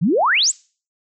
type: exponential sweep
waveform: sine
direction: up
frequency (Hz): 143.7 to 8390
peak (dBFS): -13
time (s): 0.01-0.52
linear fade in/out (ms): 20
effects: noise-tail reverb RT60 0.4 s tail -24 dB re dry